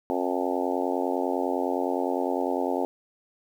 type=harmonic tone with a mistuned harmonic; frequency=89.9 Hz; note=F#2; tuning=49 cents flat; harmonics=3 / 4 / 5 / 6 / 7 / 8 / 9 / 10; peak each=-30 / -31 / -32 / -33 / -33 / -34 / -35 / -35 dBFS; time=0.1-2.85 s; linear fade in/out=0 ms; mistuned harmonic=10; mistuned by=-38 cents; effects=9-bit